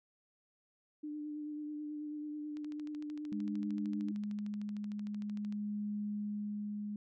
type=tone with vibrato; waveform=sine; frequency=299.4 Hz; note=D4; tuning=33 cents sharp; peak=-39 dBFS; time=1.03-4.12 s; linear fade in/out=10 ms; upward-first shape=sine; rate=9.2 Hz; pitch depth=19 cents each way
type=click train; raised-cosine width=0.2 ms; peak=-38 dBFS; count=40; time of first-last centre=2.57-5.525 s; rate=13.2 Hz
type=tone with tremolo; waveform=sine; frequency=207.7 Hz; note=G#3; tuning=in tune; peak=-35 dBFS; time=3.32-6.96 s; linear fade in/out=2 ms; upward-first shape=sine; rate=0.48 Hz; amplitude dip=25%
effects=none